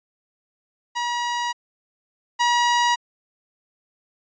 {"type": "tone pair in turn", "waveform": "sawtooth", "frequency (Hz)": [960, 960], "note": ["B5", "B5"], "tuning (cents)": [-49, -49], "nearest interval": "unison", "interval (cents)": 0, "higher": "neither", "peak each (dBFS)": [-19, -13], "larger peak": "second", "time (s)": [[0.95, 1.53], [2.39, 2.96]], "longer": "first", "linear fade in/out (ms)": 20, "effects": ["resampled to 16000 Hz"]}